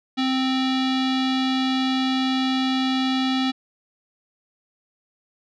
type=tone with low-pass filter; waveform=square; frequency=261.6 Hz; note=C4; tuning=in tune; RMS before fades=-22 dBFS; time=0.17-3.52 s; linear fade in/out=20 ms; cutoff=3800 Hz; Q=4; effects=none